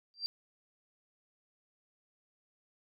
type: tone with exponential growth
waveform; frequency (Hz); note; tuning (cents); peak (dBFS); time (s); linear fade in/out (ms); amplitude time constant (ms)
sine; 4711; D8; +5; -28; 0.14-0.26; 0; 26
effects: none